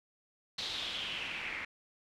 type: noise with low-pass filter sweep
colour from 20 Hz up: white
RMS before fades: -39 dBFS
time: 0.58-1.65 s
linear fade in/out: 5 ms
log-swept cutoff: 4100 to 2100 Hz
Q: 4.8
effects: none